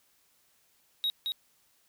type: tone with echo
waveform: triangle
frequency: 3800 Hz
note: A#7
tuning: 33 cents sharp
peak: -25 dBFS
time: 1.04-1.1 s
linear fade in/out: 0 ms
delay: 220 ms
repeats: 1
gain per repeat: -3 dB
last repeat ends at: 1.32 s
effects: white hiss -68 dBFS RMS until 1.88 s